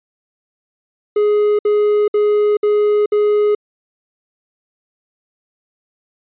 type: tone bursts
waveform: triangle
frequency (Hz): 417.6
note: G#4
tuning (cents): +10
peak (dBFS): -9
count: 5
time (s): 1.16-3.55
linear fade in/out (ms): 5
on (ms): 430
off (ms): 60
effects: resampled to 8000 Hz